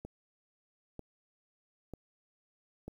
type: click train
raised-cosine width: 2 ms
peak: -29 dBFS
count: 4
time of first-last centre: 0.05-2.88 s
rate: 1.06 Hz
effects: 10-bit